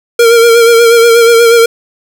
square tone with vibrato, 464.5 Hz, A#4, 6 cents flat, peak -3 dBFS, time 0.19-1.66 s, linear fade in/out 5 ms, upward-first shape sine, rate 8.3 Hz, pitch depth 36 cents each way, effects none

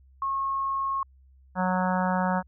sine tone, 1088 Hz, C#6, 33 cents flat, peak -25 dBFS, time 0.22-1.03 s, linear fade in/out 2 ms
harmonic tone, 184 Hz, F#3, 9 cents flat, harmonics 1 / 3 / 4 / 5 / 6 / 7 / 8 / 9, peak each -26 / -32 / -31 / -29 / -36 / -35 / -36 / -38 dBFS, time 1.55-2.43 s, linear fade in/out 50 ms
effects added 66 Hz sine -53 dBFS peak until 2.47 s

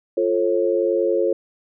sine chord, F augmented, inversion none, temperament equal with one note detuned, 349.2 / 440 / 541.4 Hz, F4 / A4 / C#5, 0 / 0 / -41 cents, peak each -21 dBFS, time 0.17-1.33 s, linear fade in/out 5 ms, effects none

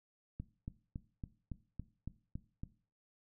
click train, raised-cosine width 5 ms, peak -29 dBFS, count 9, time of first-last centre 0.4-2.635 s, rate 3.58 Hz, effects noise-tail reverb RT60 0.4 s tail -17 dB re dry

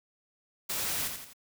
white noise with echo, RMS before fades -33 dBFS, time 0.69-1.08 s, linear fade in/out 10 ms, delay 85 ms, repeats 3, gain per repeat -6 dB, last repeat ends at 1.335 s, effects none

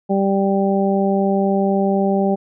harmonic tone, 196 Hz, G3, in tune, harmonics 1 / 2 / 3 / 4, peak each -17 / -20 / -22 / -23 dBFS, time 0.09-2.36 s, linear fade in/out 20 ms, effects none

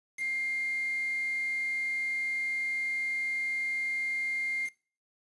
sine tone with quantisation, 2112 Hz, C7, 16 cents sharp, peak -30 dBFS, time 0.17-4.7 s, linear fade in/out 50 ms, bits 7, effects noise-tail reverb RT60 0.4 s tail -21 dB re dry + resampled to 24000 Hz

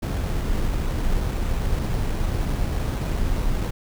brown noise with sample-and-hold, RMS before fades -23 dBFS, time 0.02-3.71 s, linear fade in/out 10 ms, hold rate 4900 Hz, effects none

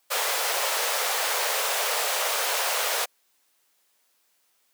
pink high-pass noise, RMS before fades -26 dBFS, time 0.1-3.06 s, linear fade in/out 20 ms, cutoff 460 Hz, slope 48 dB/octave, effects white hiss -68 dBFS RMS until 4.73 s + high-pass 300 Hz 12 dB/octave

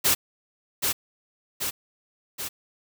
white noise with echo, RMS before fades -20 dBFS, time 0.04-0.15 s, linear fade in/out 20 ms, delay 780 ms, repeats 3, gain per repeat -4 dB, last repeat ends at 2.49 s, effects none

